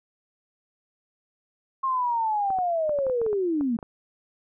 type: linear sweep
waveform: sine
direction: down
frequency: 1076 to 217.5 Hz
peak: -22 dBFS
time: 1.83-3.77 s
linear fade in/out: 10 ms
type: clicks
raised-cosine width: 1 ms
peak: -24 dBFS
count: 12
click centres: 2.504 / 2.587 / 2.894 / 2.988 / 3.067 / 3.098 / 3.216 / 3.264 / 3.33 / 3.61 / 3.789 / 3.828 s
effects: none